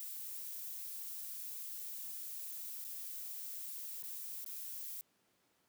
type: noise with dropouts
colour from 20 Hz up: violet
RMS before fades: -45 dBFS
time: 0-5.01 s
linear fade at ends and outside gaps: 0 ms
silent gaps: 2.842-2.849 / 4.025-4.038 / 4.445-4.462 s
effects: pink hiss -75 dBFS RMS until 5.68 s + high-pass 150 Hz 12 dB/octave